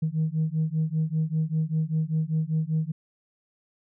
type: beating tone pair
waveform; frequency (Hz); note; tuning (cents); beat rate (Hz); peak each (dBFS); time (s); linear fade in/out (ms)
sine; 155.56 / 160.66; D#3 / E3; 0 / -44; 5.1; -25; 0.02-2.92; 10
effects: tanh soft clip ceiling -18 dBFS

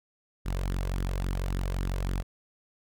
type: tone with flanger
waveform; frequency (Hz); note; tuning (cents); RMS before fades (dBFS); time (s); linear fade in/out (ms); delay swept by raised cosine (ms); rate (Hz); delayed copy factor
sawtooth; 45.99; F#1; -10; -30; 0.45-2.23; 20; 0.57 to 1.97; 3.6; +0.55
effects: none

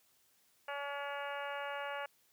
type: harmonic tone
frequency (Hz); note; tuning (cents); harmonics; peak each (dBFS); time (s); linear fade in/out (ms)
283.7; C#4; +40; 2 / 3 / 4 / 5 / 6 / 7 / 8 / 9 / 10; -43 / -44 / -47 / -46 / -47 / -54 / -51 / -56 / -51; 0.68-2.06; 5
effects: white hiss -71 dBFS RMS until 2.32 s + high-pass 60 Hz 12 dB/octave

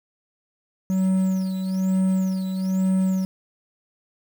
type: tone with tremolo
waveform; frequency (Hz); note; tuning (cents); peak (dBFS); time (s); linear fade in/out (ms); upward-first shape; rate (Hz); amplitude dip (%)
triangle; 188.5; F#3; +32; -15; 0.9-3.25; 0; sine; 1.1; 55
effects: 7-bit

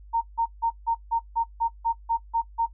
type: tone bursts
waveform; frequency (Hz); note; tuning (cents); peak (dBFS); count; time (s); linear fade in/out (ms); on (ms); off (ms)
sine; 920; A#5; -23; -20; 11; 0.13-2.665; 20; 85; 160
effects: noise-tail reverb RT60 0.1 s tail -19 dB re dry + added 50 Hz sine -44 dBFS peak until 2.73 s

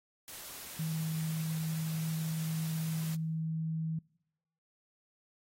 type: noise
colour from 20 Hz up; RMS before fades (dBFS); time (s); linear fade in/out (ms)
white; -46; 0.28-3.15; 0
type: tone with pitch glide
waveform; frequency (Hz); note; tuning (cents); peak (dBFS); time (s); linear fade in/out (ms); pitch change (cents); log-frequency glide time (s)
sine; 159.4 to 160.6; D#3 to E3; +42 to -45; -32; 0.79-3.99; 5; +13; 1.12-3.74
effects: noise-tail reverb RT60 0.9 s tail -25 dB re dry + AAC 48 kbps

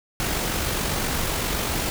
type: noise with amplitude modulation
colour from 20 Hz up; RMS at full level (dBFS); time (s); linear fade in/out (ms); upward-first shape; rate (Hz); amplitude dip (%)
pink; -24; 0.2-1.9; 0; sine; 47.6; 30
effects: none

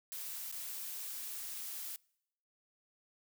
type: noise with dropouts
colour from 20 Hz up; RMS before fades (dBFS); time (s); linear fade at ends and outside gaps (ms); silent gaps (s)
blue; -43; 0.12-1.96; 0; 0.515-0.525
effects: noise-tail reverb RT60 0.8 s tail -26 dB re dry

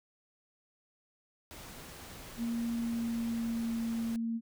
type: noise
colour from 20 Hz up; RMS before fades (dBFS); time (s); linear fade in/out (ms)
pink; -48; 1.51-4.16; 0
type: tone with pitch glide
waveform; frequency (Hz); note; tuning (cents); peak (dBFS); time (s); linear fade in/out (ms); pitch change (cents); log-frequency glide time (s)
sine; 233.1 to 229.1; A#3 to A#3; 0 to -30; -31; 2.37-4.41; 50; -30; 2.69-3.92
effects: none

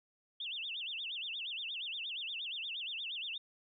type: tone with vibrato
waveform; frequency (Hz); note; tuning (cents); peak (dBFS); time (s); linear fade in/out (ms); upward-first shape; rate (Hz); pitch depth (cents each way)
sine; 3105; G7; -17; -38; 0.4-3.38; 5; sine; 8.5; 290
effects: none

